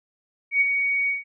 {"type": "tone with ADSR envelope", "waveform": "sine", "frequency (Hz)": 2243, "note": "C#7", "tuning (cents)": 20, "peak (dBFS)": -14, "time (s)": [0.51, 1.24], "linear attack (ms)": 100, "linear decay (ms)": 23, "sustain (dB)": -6, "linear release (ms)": 150, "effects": []}